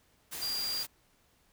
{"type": "tone in noise", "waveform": "sine", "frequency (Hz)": 4778, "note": "D8", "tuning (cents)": 29, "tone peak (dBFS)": -32, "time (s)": [0.41, 0.84], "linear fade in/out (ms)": 20, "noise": "white", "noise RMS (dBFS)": -40, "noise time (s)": [0.31, 0.87], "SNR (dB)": 5, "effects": ["pink hiss -68 dBFS RMS until 1.52 s"]}